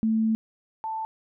sine tone pair in turn, 221.4 / 883.5 Hz, A3 / A5, +11 / +7 cents, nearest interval 2 octaves, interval 2396 cents, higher second, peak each -20 / -28 dBFS, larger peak first, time 0.03-0.35 / 0.84-1.05 s, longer first, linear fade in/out 0 ms, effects none

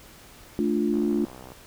sine chord, D minor, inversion second, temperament equal, 220 / 293.7 / 349.2 Hz, A3 / D4 / F4, 0 / 0 / 0 cents, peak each -25 / -26 / -26 dBFS, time 0.59-1.25 s, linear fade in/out 0 ms
click train, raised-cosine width 1 ms, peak -29 dBFS, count 38, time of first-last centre 0.94-1.519 s, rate 63.9 Hz
effects pink hiss -49 dBFS RMS until 1.66 s

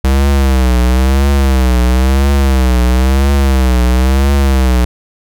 square tone with vibrato, 65.41 Hz, C2, in tune, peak -8 dBFS, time 0.04-4.85 s, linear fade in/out 5 ms, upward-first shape triangle, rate 0.99 Hz, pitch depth 130 cents each way, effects none

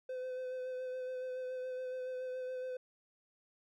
triangle tone with vibrato, 510 Hz, C5, 44 cents flat, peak -36 dBFS, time 0.09-2.77 s, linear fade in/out 5 ms, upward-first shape sine, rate 7.1 Hz, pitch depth 18 cents each way, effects none

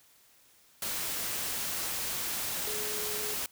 sine tone in noise, 423.8 Hz, G#4, 35 cents sharp, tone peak -40 dBFS, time 2.67-3.34 s, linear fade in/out 2 ms, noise white, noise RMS -34 dBFS, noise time 0.82-3.46 s, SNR -9 dB, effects white hiss -62 dBFS RMS until 3.51 s

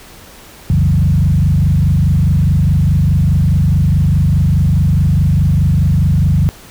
sine tone with frequency modulation, 116.4 Hz, A#2, 2 cents flat, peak -8 dBFS, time 0.7-6.49 s, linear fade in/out 0 ms, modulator 24.8 Hz, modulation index 2.2, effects pink hiss -38 dBFS RMS until 6.7 s

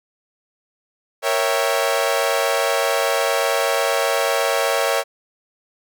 sawtooth chord, A# diminished seventh, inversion none, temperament equal, 466.2 / 554.4 / 659.3 / 784 Hz, A#4 / C#5 / E5 / G5, 0 / 0 / 0 / 0 cents, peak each -20 / -17 / -19 / -22 dBFS, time 1.22-5.04 s, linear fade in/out 50 ms, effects none

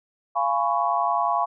sine chord, C# dominant seventh, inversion first, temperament just, 693 / 831.5 / 997.9 / 1108.7 Hz, E#5 / G#5 / B5 / C#6, -14 / +2 / +18 / 0 cents, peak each -25 / -26 / -26 / -25 dBFS, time 0.35-1.46 s, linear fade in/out 20 ms, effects none

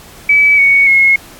sine tone with pitch steps, 2292 / 2228 / 2169 Hz, D7 / C#7 / C#7, -43 / +8 / -38 cents, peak -5 dBFS, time 0.29-1.16 s, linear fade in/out 5 ms, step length 290 ms, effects pink hiss -37 dBFS RMS until 1.39 s + AAC 64 kbps

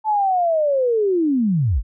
sine linear sweep, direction down, 880 to 38.89 Hz, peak -15 dBFS, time 0.04-1.83 s, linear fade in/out 50 ms, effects none

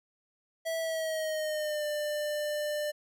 square tone with pitch glide, 654 to 596.3 Hz, E5 to D5, -14 to +26 cents, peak -31 dBFS, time 0.65-2.92 s, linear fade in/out 20 ms, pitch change -160 cents, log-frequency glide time 0.8-1.85 s, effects none

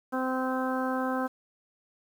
harmonic tone, 258.9 Hz, C4, 18 cents flat, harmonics 1 / 2 / 3 / 4 / 5 / 6, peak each -30 / -33 / -35 / -36 / -37 / -38 dBFS, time 0.12-1.28 s, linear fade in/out 20 ms, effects 9-bit

